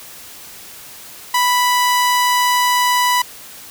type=tone; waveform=sawtooth; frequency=987.8 Hz; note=B5; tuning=in tune; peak=-9 dBFS; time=1.34-3.22 s; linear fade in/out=5 ms; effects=white hiss -37 dBFS RMS until 3.7 s